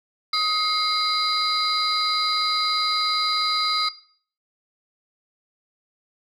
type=tone cluster; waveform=sine; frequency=1260 / 2138 / 3889 / 4083 / 4813 Hz; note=D#6 / C7 / B7 / C8 / D8; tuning=+21 / +37 / -27 / -43 / +42 cents; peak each=-24 / -28 / -31 / -25 / -22 dBFS; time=0.33-3.89 s; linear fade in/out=5 ms; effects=noise-tail reverb RT60 0.5 s tail -17 dB re dry + tanh soft clip ceiling -13 dBFS